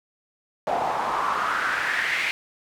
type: noise with band-pass filter sweep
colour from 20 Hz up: pink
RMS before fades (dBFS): -25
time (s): 0.67-2.31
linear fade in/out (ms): 0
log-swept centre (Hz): 720 to 2300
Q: 4.3
effects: none